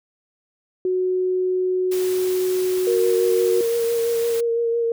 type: tone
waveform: sine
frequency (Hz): 368.8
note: F#4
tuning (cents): -6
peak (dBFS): -18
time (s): 0.85-3.61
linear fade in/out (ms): 2
type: noise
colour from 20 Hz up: white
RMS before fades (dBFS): -34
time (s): 1.91-4.41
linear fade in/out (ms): 10
type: tone with vibrato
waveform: sine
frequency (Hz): 465.2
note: A#4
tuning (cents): -4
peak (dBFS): -18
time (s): 2.87-4.92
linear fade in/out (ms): 2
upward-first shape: sine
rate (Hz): 5.9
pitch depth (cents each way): 18
effects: none